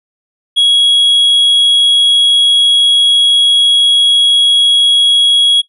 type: tone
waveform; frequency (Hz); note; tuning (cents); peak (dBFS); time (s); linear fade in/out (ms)
triangle; 3322; G#7; 0; -4; 0.56-5.62; 20
effects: noise-tail reverb RT60 0.1 s tail -18 dB re dry + resampled to 32000 Hz